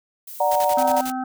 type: noise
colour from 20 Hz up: violet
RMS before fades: -37 dBFS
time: 0.27-0.7 s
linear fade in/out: 5 ms
type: chord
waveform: sine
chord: D augmented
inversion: none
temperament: equal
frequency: 587.3 / 740 / 932.3 Hz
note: D5 / F#5 / A#5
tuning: 0 / 0 / 0 cents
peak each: -21 dBFS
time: 0.4-1.01 s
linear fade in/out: 5 ms
type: noise with tremolo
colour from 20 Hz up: white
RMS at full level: -31 dBFS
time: 0.51-1.12 s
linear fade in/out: 5 ms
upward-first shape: square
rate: 11 Hz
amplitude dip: 80%
type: harmonic tone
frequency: 257.7 Hz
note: C4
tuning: 26 cents flat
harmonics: 1 / 3 / 5 / 6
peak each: -27 / -27 / -35 / -39 dBFS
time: 0.77-1.24 s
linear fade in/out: 5 ms
effects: none